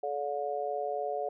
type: harmonic tone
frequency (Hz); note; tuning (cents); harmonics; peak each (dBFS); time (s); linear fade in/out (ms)
143.6; D3; -39; 3 / 4 / 5; -36 / -35 / -34; 0.03-1.29; 5
effects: none